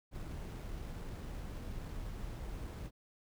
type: noise with sample-and-hold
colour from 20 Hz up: brown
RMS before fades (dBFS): -43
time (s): 0.11-2.91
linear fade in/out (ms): 50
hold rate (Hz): 8820
effects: none

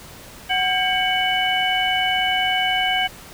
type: harmonic tone with a mistuned harmonic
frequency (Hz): 745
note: F#5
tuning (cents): +12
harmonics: 1 / 2 / 3 / 4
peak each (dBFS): -22 / -25 / -24 / -22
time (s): 0.49-3.08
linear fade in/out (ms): 20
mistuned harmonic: 2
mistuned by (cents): +130
effects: pink hiss -41 dBFS RMS until 3.33 s

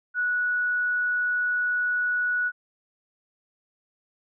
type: tone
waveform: sine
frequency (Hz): 1469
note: F#6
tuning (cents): -13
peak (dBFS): -22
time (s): 0.14-2.52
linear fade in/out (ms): 50
effects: none

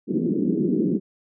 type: band-pass noise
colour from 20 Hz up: pink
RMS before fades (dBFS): -22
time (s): 0.07-1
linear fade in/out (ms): 50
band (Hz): 170 to 390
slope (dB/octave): 48
effects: none

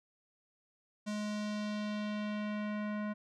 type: tone with low-pass filter sweep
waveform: square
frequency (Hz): 209.9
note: G#3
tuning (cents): +19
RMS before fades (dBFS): -37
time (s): 1.06-3.14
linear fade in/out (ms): 20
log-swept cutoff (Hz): 7200 to 1700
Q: 1.3
effects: none

